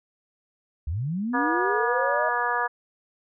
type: linear sweep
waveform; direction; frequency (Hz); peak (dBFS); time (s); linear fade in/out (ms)
sine; up; 65.4 to 638; -25; 0.87-2.29; 5
type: harmonic tone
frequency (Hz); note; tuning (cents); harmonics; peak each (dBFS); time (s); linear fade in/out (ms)
241.3; B3; -40; 2 / 3 / 4 / 5 / 6 / 7; -33 / -31 / -27 / -29 / -33 / -28; 1.33-2.68; 20
effects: none